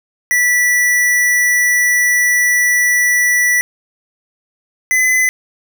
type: tone pair in turn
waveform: square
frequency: 1960 / 2019 Hz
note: B6 / B6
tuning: -14 / +38 cents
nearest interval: minor second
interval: 52 cents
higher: second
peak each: -11 dBFS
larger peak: neither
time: 0.31-3.61 / 4.91-5.29 s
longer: first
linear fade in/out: 0 ms
effects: none

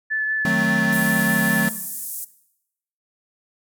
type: tone with vibrato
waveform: sine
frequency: 1738 Hz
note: A6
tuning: 22 cents flat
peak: -20 dBFS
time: 0.1-1.69 s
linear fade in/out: 20 ms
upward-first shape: sine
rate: 5.1 Hz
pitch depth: 10 cents each way
type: chord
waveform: square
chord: D# diminished seventh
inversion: none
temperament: equal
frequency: 155.56 / 185 / 220 / 261.6 Hz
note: D#3 / F#3 / A3 / C4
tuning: 0 / 0 / 0 / 0 cents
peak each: -28 / -24 / -25 / -29 dBFS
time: 0.45-1.69 s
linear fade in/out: 2 ms
type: band-pass noise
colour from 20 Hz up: white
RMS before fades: -31 dBFS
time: 0.92-2.25 s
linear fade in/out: 10 ms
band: 8100 to 15000 Hz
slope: 24 dB/octave
effects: noise-tail reverb RT60 0.8 s tail -17 dB re dry

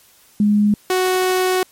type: tone pair in turn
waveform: sine / sawtooth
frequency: 207.7 / 370.1 Hz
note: G#3 / F#4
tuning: 0 / 0 cents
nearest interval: minor seventh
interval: 1000 cents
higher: second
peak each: -11 dBFS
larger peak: neither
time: 0.4-0.74 / 0.9-1.63 s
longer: second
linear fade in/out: 2 ms
effects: white hiss -51 dBFS RMS until 1.71 s + MP3 64 kbps

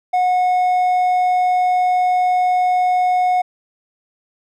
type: tone with hard clipping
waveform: sine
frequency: 729 Hz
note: F#5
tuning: 26 cents flat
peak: -14 dBFS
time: 0.13-3.42 s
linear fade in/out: 10 ms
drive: 3 dB
effects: none

